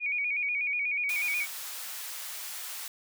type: tone with vibrato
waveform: sine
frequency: 2349 Hz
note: D7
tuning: in tune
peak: -27 dBFS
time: 0-1.47 s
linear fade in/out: 50 ms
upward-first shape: square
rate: 8.2 Hz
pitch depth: 69 cents each way
type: high-pass noise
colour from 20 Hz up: white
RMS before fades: -39 dBFS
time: 1.09-2.88 s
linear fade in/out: 2 ms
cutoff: 840 Hz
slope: 12 dB/octave
effects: none